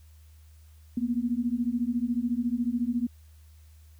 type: beating tone pair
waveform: sine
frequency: 233.1 / 247.1 Hz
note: A#3 / B3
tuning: 0 / +1 cents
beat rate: 14 Hz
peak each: -28 dBFS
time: 0.97-3.07 s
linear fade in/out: 5 ms
effects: added 77 Hz sine -50 dBFS peak until 3.99 s + white hiss -65 dBFS RMS until 3.99 s